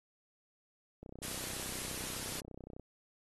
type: click train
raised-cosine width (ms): 2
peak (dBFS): -34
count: 57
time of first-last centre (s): 1.03-2.797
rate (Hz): 31.7
type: noise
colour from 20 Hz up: white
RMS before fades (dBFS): -41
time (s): 1.22-2.41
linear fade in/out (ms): 10
effects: AAC 32 kbps